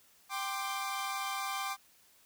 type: chord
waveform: sawtooth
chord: G suspended fourth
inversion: none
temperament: equal with one note detuned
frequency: 784 / 1046.5 / 1184.9 Hz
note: G5 / C6 / D6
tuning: 0 / 0 / +15 cents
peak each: -35 / -37 / -34 dBFS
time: 0.29-1.77 s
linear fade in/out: 50 ms
effects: white hiss -64 dBFS RMS until 2.25 s